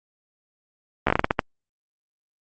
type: slowing click train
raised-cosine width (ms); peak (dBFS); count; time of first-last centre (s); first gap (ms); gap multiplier
0.5; -3; 9; 1.07-1.392; 14; 1.29
effects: Opus 32 kbps